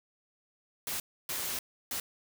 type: noise bursts at uneven times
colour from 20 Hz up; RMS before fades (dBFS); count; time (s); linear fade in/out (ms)
white; -35; 3; 0.87-1 / 1.29-1.59 / 1.91-2; 2
effects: none